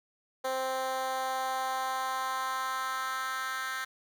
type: tone with high-pass filter sweep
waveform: 10% pulse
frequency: 261.6 Hz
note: C4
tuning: in tune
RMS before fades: -33 dBFS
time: 0.44-3.85 s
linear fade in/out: 10 ms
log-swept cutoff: 530 to 1600 Hz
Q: 2.4
effects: none